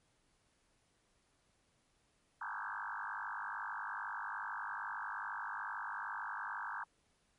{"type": "tone with frequency modulation", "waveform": "sine", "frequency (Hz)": 1246, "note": "D#6", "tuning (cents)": 2, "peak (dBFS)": -39, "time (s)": [2.41, 6.84], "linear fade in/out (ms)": 5, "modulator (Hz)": 51.2, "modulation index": 7.5, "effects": ["pink hiss -75 dBFS RMS until 7.38 s", "MP3 48 kbps"]}